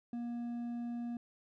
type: tone with hard clipping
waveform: triangle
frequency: 237.8 Hz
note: A#3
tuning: 35 cents sharp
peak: -38 dBFS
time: 0.13-1.17 s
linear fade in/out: 2 ms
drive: 7 dB
effects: none